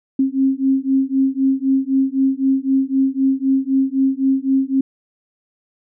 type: beating tone pair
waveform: sine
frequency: 266 / 269.9 Hz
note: C4 / C#4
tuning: +29 / -46 cents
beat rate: 3.9 Hz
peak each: -17 dBFS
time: 0.19-4.81 s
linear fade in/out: 5 ms
effects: none